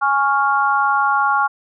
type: chord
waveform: sine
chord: Db major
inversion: second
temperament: equal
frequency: 830.6 / 1108.7 / 1396.9 Hz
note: Ab5 / Db6 / F6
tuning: 0 / 0 / 0 cents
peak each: -18 dBFS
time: 0.01-1.48 s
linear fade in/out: 20 ms
effects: none